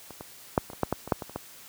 clicks, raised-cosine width 1 ms, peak -27 / -24 / -6 / -26 / -26 / -9 / -11 / -23 / -7 / -20 / -29 / -17 dBFS, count 12, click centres 0.107 / 0.209 / 0.578 / 0.701 / 0.733 / 0.833 / 0.926 / 1.076 / 1.122 / 1.222 / 1.296 / 1.36 s, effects white hiss -49 dBFS RMS until 1.68 s + high-pass 60 Hz 12 dB/octave

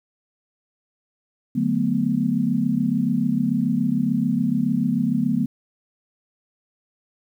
sine chord, B minor seventh, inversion first, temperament equal with one note detuned, 148.37 / 185 / 220 / 246.9 Hz, D3 / F#3 / A3 / B3, +18 / 0 / 0 / 0 cents, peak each -27 / -25 / -23 / -22 dBFS, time 1.55-5.46 s, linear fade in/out 10 ms, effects 9-bit

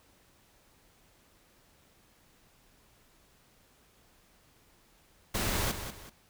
pink noise with echo, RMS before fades -31 dBFS, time 5.34-5.72 s, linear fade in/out 10 ms, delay 190 ms, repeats 2, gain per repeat -9 dB, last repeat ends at 6.1 s, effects pink hiss -64 dBFS RMS until 6.29 s

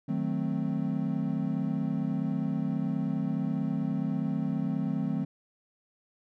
triangle chord, D# diminished seventh, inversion none, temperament equal, 155.56 / 185 / 220 / 261.6 Hz, D#3 / F#3 / A3 / C4, 0 / 0 / 0 / 0 cents, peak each -31 dBFS, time 0.08-5.25 s, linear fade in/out 10 ms, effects none

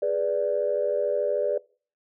sine chord, G# diminished, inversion none, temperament equal, 415.3 / 493.9 / 587.3 Hz, G#4 / B4 / D5, 0 / 0 / 0 cents, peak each -28 / -27 / -24 dBFS, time 0.02-1.58 s, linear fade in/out 5 ms, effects noise-tail reverb RT60 0.4 s tail -23 dB re dry + tanh soft clip ceiling -13 dBFS

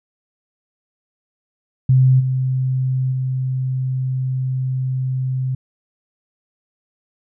sine tone with level steps, 130 Hz, C3, 11 cents flat, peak -9 / -16 / -18 dBFS, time 1.89-5.55 s, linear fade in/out 5 ms, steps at 2.19 / 3.11 s, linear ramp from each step 20 ms, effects none

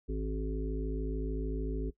harmonic tone, 53.4 Hz, G#1, 49 cents sharp, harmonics 1 / 3 / 5 / 7 / 8, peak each -33 / -43 / -40 / -41 / -42 dBFS, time 0.08-1.91 s, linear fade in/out 20 ms, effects noise-tail reverb RT60 0.1 s tail -18 dB re dry

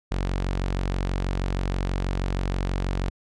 sawtooth tone, 46.25 Hz, F#1, in tune, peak -20 dBFS, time 0.11-3.1 s, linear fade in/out 10 ms, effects low-pass 6000 Hz 12 dB/octave

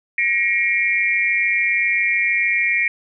sine tone cluster, 1899 / 2172 / 2366 Hz, A#6 / C#7 / D7, +32 / -36 / +12 cents, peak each -20 dBFS, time 0.18-2.88 s, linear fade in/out 2 ms, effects none

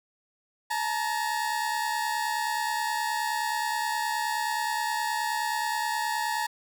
30% pulse tone pair together, 862.8 / 932.3 Hz, A5 / A#5, -34 / 0 cents, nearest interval minor second, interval 134 cents, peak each -27 dBFS, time 0.7-6.47 s, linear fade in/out 10 ms, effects none

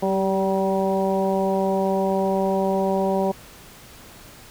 harmonic tone with a mistuned harmonic, 192.1 Hz, G3, 35 cents flat, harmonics 1 / 2 / 3 / 4 / 5, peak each -24 / -24 / -24 / -27 / -30 dBFS, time 0.02-3.32 s, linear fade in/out 10 ms, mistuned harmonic 2, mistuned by +17 cents, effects pink hiss -45 dBFS RMS until 4.5 s

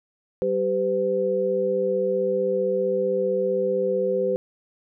sine tone cluster, 192 / 391.5 / 507 Hz, G3 / G4 / B4, -36 / -2 / +45 cents, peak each -31 / -25 / -22 dBFS, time 0.42-4.36 s, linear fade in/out 0 ms, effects none

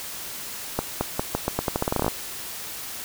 accelerating click train, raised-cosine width 1 ms, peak -8 dBFS, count 17, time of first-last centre 0.79-2.081 s, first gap 220 ms, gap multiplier 0.84, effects white hiss -35 dBFS RMS until 3.04 s

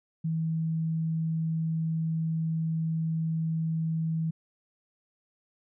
sine tone, 161.5 Hz, E3, 35 cents flat, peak -26 dBFS, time 0.24-4.31 s, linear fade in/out 10 ms, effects none

